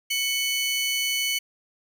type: tone pair together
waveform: sawtooth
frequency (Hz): 2217 / 3000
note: C#7 / F#7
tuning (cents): 0 / +23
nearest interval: perfect fourth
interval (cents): 523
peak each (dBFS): -23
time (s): 0.1-1.39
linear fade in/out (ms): 10
effects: none